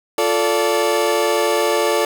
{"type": "chord", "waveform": "30% pulse", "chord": "D minor", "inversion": "first", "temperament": "equal with one note detuned", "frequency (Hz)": [349.2, 440, 579.9], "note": ["F4", "A4", "D5"], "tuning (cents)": [0, 0, -22], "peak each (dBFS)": [-19, -16, -17], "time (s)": [0.18, 2.05], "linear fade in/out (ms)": 2, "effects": []}